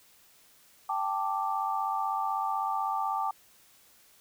sine chord, G suspended second, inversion none, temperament equal, 784 / 880 / 1174.7 Hz, G5 / A5 / D6, 0 / 0 / 0 cents, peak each -32 dBFS, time 0.89-3.31 s, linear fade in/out 5 ms, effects white hiss -60 dBFS RMS until 4.2 s

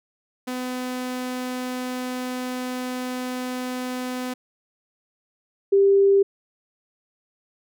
sawtooth / sine tone pair in turn, 252.3 / 395.3 Hz, B3 / G4, +37 / +15 cents, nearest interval minor sixth, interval 778 cents, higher second, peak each -23 / -13 dBFS, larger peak second, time 0.47-4.34 / 5.72-6.23 s, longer first, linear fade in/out 10 ms, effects none

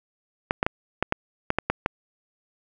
clicks, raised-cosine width 0.5 ms, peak -6 dBFS, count 9, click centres 0.509 / 0.629 / 0.665 / 1.026 / 1.124 / 1.504 / 1.586 / 1.7 / 1.861 s, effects none

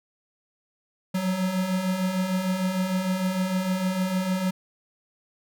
square beating tone pair, 180.8 / 187.4 Hz, F#3 / F#3, -40 / +22 cents, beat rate 6.6 Hz, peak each -32 / -25 dBFS, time 1.14-4.51 s, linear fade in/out 10 ms, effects none

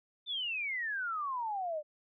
sine exponential sweep, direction down, 3609 to 584 Hz, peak -33 dBFS, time 0.26-1.83 s, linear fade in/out 50 ms, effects none

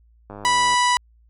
click train, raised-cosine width 1 ms, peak -23 dBFS, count 46, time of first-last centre 0.3-0.741 s, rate 102 Hz
harmonic tone, 984 Hz, B5, 7 cents flat, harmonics 1 / 2 / 3 / 4 / 5 / 6 / 7 / 8 / 9 / 10, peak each -17 / -23 / -27 / -29 / -31 / -33 / -34 / -35 / -36 / -37 dBFS, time 0.45-0.97 s, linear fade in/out 0 ms
effects added 57 Hz sine -52 dBFS peak until 1.29 s

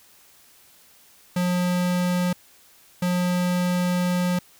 square tone bursts at uneven times, 178.9 Hz, F3, 42 cents sharp, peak -21 dBFS, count 2, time 1.36-2.33 / 3.02-4.39 s, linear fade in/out 5 ms, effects white hiss -54 dBFS RMS until 4.59 s

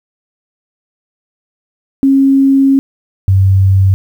sine tone pair in turn, 271.8 / 96.1 Hz, C#4 / G2, -34 / -34 cents, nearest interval octave + tritone, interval 1800 cents, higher first, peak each -5 dBFS, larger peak neither, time 2.03-2.79 / 3.28-3.94 s, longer first, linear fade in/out 0 ms, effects 7-bit

